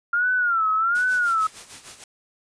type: tone with vibrato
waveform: sine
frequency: 1388 Hz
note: F6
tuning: 11 cents flat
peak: -18 dBFS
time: 0.13-1.47 s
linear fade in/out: 5 ms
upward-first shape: sine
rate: 1.3 Hz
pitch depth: 140 cents each way
type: noise with tremolo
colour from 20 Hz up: white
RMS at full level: -38 dBFS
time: 0.95-2.04 s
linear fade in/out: 2 ms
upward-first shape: sine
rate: 6.6 Hz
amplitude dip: 70%
effects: resampled to 22050 Hz